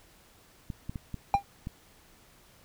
clicks, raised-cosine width 5 ms, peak -23 dBFS, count 6, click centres 0.702 / 0.895 / 0.958 / 1.143 / 1.35 / 1.671 s
triangle tone with exponential decay, 800 Hz, G5, 35 cents sharp, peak -14 dBFS, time 1.34-1.43 s, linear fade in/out 1 ms, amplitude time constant 19 ms
effects pink hiss -59 dBFS RMS until 2.64 s

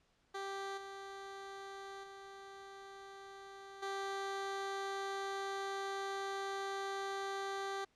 15% pulse tone with level steps, 392 Hz, G4, in tune, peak -34 / -40 / -44 / -32 dBFS, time 0.34-7.85 s, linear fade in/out 10 ms, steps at 0.77 / 2.03 / 3.82 s, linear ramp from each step 10 ms, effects pink hiss -74 dBFS RMS until 7.95 s + low-pass 6000 Hz 12 dB/octave

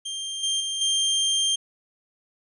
sawtooth tone with level steps, 3178 Hz, G7, 23 cents sharp, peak -26 / -19 / -23 / -17 dBFS, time 0.05-1.56 s, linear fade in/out 10 ms, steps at 0.43 / 0.6 / 0.81 s, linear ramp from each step 5 ms, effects resampled to 24000 Hz

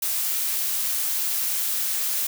blue noise, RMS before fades -25 dBFS, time 0.02-2.27 s, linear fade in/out 5 ms, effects none

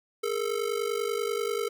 square ring-modulated tone, 439 Hz, A4, 4 cents flat, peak -25 dBFS, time 0.23-1.69 s, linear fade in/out 10 ms, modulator 25.1 Hz, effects none

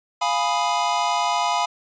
square chord, F half-diminished seventh, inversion none, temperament equal, 698.5 / 830.6 / 987.8 / 1244.5 Hz, F5 / Ab5 / Cb6 / Eb6, 0 / 0 / 0 / 0 cents, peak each -26 / -26 / -24 / -29 dBFS, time 0.21-1.66 s, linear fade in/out 10 ms, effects resampled to 16000 Hz

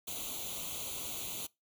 white noise with comb filter, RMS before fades -40 dBFS, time 0.07-1.47 s, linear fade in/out 10 ms, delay 0.29 ms, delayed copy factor +0.9, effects noise-tail reverb RT60 0.2 s tail -22 dB re dry

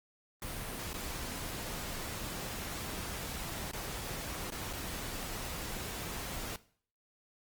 pink noise with dropouts, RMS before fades -40 dBFS, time 0.42-6.56 s, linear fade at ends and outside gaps 1 ms, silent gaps 0.931-0.941 / 3.713-3.733 / 4.503-4.521 / 4.729-4.733 s, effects noise-tail reverb RT60 0.5 s tail -18 dB re dry + Opus 32 kbps

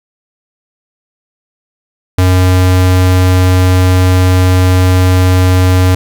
square tone, 91.9 Hz, F#2, 11 cents flat, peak -6 dBFS, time 2.18-5.95 s, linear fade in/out 5 ms, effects 8-bit

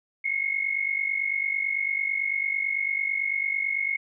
sine tone pair together, 2149 / 2198 Hz, C7 / C#7, +46 / -15 cents, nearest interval unison, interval 39 cents, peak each -27 dBFS, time 0.24-3.97 s, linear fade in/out 10 ms, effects none

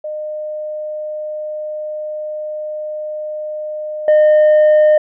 sine tone with level steps, 610 Hz, D#5, 34 cents flat, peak -21 / -4 dBFS, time 0.04-4.98 s, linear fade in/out 5 ms, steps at 4.08 s, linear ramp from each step 2 ms, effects tanh soft clip ceiling -6 dBFS

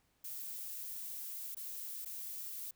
violet noise with dropouts, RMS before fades -44 dBFS, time 0.24-2.71 s, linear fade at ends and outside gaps 5 ms, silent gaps 1.548-1.567 / 2.05-2.057 s, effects pink hiss -75 dBFS RMS until 2.75 s

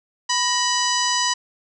harmonic tone with a mistuned harmonic, 990 Hz, B5, 4 cents sharp, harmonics 1 / 2 / 3 / 4 / 5 / 6 / 7 / 8, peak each -23 / -27 / -27 / -29 / -25 / -26 / -32 / -33 dBFS, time 0.29-1.34 s, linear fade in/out 10 ms, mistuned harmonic 2, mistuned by -84 cents, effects none

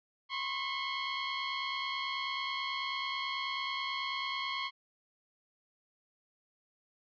15% pulse tone pair together, 1016.8 / 1086 Hz, C6 / C#6, -50 / -36 cents, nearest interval minor second, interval 114 cents, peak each -34 / -28 dBFS, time 0.29-4.71 s, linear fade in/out 50 ms, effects resampled to 11025 Hz

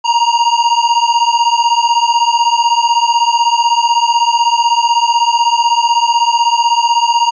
square beating tone pair, 932.3 / 948.3 Hz, A#5 / A#5, 0 / +29 cents, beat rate 16 Hz, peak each -13 dBFS, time 0.04-7.31 s, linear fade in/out 20 ms, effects resampled to 16000 Hz

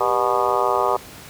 harmonic tone with a mistuned harmonic, 122.5 Hz, B2, 14 cents flat, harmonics 3 / 4 / 5 / 6 / 7 / 8 / 9 / 10, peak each -25 / -25 / -25 / -25 / -25 / -25 / -25 / -25 dBFS, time 0-0.97 s, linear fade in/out 10 ms, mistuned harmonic 3, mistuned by +120 cents, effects pink hiss -40 dBFS RMS until 1.29 s + high-pass 60 Hz 12 dB/octave

